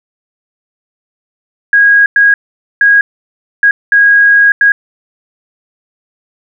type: tone bursts at uneven times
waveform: sine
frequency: 1643 Hz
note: G#6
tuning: 19 cents flat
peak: -3 dBFS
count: 6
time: 1.73-2.06 / 2.16-2.34 / 2.81-3.01 / 3.63-3.71 / 3.92-4.52 / 4.61-4.72 s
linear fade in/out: 2 ms
effects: none